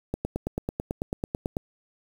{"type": "click train", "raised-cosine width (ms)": 2, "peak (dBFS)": -14, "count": 14, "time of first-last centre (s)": [0.14, 1.569], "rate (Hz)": 9.1, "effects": ["7-bit"]}